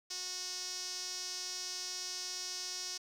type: tone with band-pass filter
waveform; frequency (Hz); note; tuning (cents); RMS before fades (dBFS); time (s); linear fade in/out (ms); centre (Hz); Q
sawtooth; 365.7; F#4; -20; -41; 0.1-2.98; 10; 5500; 4.6
effects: 10-bit